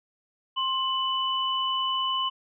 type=tone pair together; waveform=sine; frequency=1055.4 / 2985 Hz; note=C6 / F#7; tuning=+15 / +15 cents; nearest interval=octave + tritone; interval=1800 cents; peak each=-27 dBFS; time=0.56-2.3 s; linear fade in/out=20 ms; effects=none